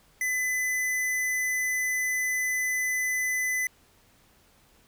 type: tone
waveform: square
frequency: 2010 Hz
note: B6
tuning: 30 cents sharp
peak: -26 dBFS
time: 0.21-3.67 s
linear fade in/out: 2 ms
effects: pink hiss -61 dBFS RMS until 4.87 s